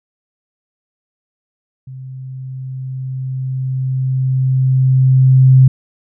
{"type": "tone with level ramp", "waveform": "sine", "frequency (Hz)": 130.81, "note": "C3", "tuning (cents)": 0, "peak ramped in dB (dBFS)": [-28, -3], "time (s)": [1.87, 5.68], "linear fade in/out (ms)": 5, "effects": []}